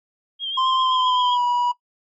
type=tone with vibrato; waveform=sine; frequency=3200 Hz; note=G7; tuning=35 cents sharp; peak=-23 dBFS; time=0.39-1.38 s; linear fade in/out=50 ms; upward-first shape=triangle; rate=7.7 Hz; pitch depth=50 cents each way
type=tone with pitch glide; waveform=triangle; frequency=1042 to 972.2 Hz; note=C6 to B5; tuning=-7 to -28 cents; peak=-16 dBFS; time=0.57-1.72 s; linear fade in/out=10 ms; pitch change=-121 cents; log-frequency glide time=0.78-1.44 s
effects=noise-tail reverb RT60 0.1 s tail -19 dB re dry + MP3 32 kbps